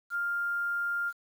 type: tone with quantisation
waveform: sine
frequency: 1400 Hz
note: F6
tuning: 4 cents sharp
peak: -28 dBFS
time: 0.1-1.13 s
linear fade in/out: 50 ms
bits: 9
effects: none

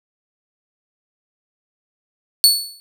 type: tone with exponential decay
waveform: sawtooth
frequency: 4435 Hz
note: C#8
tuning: in tune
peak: -3 dBFS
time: 2.44-2.8 s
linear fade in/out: 0 ms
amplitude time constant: 78 ms
effects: none

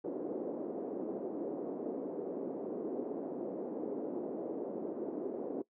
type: band-pass noise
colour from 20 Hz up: white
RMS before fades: -39 dBFS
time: 0.04-5.62 s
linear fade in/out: 5 ms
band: 260 to 470 Hz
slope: 24 dB/octave
effects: noise-tail reverb RT60 0.1 s tail -19 dB re dry

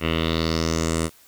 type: tone with low-pass filter sweep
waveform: 10% pulse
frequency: 81.5 Hz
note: E2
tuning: 19 cents flat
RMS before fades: -23 dBFS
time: 0-1.1 s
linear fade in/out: 50 ms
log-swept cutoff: 2600 to 9600 Hz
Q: 3.8
effects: white hiss -53 dBFS RMS until 1.27 s

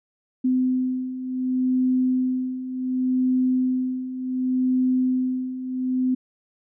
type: beating tone pair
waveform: sine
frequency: 255.2 / 255.88 Hz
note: C4 / C4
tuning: -43 / -38 cents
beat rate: 0.68 Hz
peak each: -26 / -21 dBFS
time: 0.44-6.15 s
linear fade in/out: 10 ms
effects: none

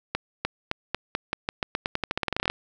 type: accelerating click train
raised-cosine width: 0.3 ms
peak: -9 dBFS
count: 23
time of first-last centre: 0.15-2.5 s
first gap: 300 ms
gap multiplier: 0.88
effects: none

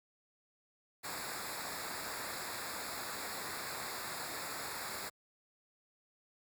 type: noise with comb filter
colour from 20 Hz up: pink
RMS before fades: -42 dBFS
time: 1.03-5.1 s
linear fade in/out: 20 ms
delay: 0.33 ms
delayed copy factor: -0.85
effects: high-pass 60 Hz 12 dB/octave

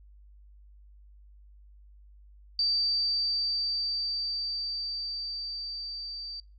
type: tone with level ramp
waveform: sine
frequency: 4644 Hz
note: D8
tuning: 20 cents flat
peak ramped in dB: -23 to -36 dBFS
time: 2.59-6.4 s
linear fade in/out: 2 ms
effects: noise-tail reverb RT60 0.3 s tail -22 dB re dry + added 50 Hz sine -51 dBFS peak until 6.58 s

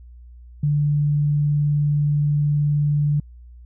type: tone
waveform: sine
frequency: 146.83 Hz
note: D3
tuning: in tune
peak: -16 dBFS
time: 0.63-3.2 s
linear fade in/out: 5 ms
effects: added 60 Hz sine -40 dBFS peak until 3.65 s

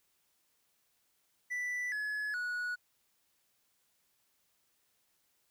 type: tone with pitch steps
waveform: triangle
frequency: 1975.5 / 1700 / 1463 Hz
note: B6 / G#6 / F#6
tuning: 0 / +40 / -20 cents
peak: -32 dBFS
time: 1.5-2.76 s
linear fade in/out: 20 ms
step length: 420 ms
effects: white hiss -75 dBFS RMS until 5.5 s

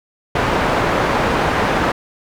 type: low-pass noise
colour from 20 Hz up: white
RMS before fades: -17 dBFS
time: 0.35-1.92 s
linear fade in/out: 5 ms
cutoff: 1200 Hz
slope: 12 dB/octave
effects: none

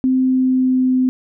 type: tone with pitch glide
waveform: sine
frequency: 259.1 to 256.3 Hz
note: C4 to C4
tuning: -17 to -36 cents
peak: -12 dBFS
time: 0.04-1.09 s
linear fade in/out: 0 ms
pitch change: -19 cents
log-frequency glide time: 0.2-0.96 s
effects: none

